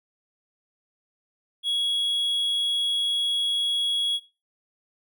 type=tone; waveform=triangle; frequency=3334 Hz; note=G#7; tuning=6 cents sharp; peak=-21 dBFS; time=1.63-4.2 s; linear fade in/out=50 ms; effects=noise-tail reverb RT60 0.3 s tail -18 dB re dry